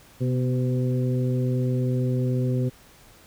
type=harmonic tone with a mistuned harmonic; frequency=127.3 Hz; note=C3; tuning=47 cents flat; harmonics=1 / 2 / 3 / 4; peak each=-22 / -28 / -32 / -34 dBFS; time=0.2-2.7 s; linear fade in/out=20 ms; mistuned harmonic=2; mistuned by=-32 cents; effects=pink hiss -52 dBFS RMS until 3.26 s